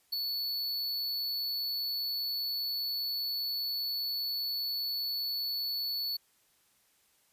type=tone with ADSR envelope; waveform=square; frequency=4435 Hz; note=C#8; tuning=in tune; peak=-29 dBFS; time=0.12-6.17 s; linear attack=11 ms; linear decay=11 ms; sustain=-3 dB; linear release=8 ms; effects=white hiss -69 dBFS RMS until 7.32 s + resampled to 32000 Hz